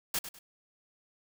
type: noise with echo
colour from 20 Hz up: white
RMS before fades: -31 dBFS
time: 0.14-0.19 s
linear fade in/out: 5 ms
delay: 100 ms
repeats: 2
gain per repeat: -11 dB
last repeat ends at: 0.39 s
effects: none